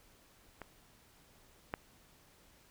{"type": "clicks", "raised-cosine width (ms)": 0.5, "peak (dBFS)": [-29, -20], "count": 2, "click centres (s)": [0.617, 1.739], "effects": ["pink hiss -64 dBFS RMS until 2.7 s"]}